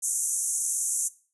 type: band-pass noise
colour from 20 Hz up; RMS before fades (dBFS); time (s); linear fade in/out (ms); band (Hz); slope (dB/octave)
white; -28; 0.02-1.09; 20; 6100 to 11000; 96
effects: noise-tail reverb RT60 0.4 s tail -19 dB re dry